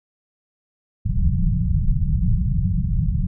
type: low-pass noise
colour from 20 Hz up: pink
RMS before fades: -19 dBFS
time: 1.05-3.27 s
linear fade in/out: 10 ms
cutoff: 190 Hz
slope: 96 dB/octave
effects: none